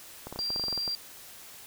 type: clicks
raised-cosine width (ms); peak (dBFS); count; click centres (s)
1; -24; 12; 0.27 / 0.326 / 0.36 / 0.39 / 0.504 / 0.561 / 0.597 / 0.639 / 0.683 / 0.727 / 0.777 / 0.878
type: tone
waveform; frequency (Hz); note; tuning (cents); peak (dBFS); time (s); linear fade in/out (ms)
sine; 4737; D8; +14; -29; 0.39-0.95; 0
effects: white hiss -48 dBFS RMS until 1.66 s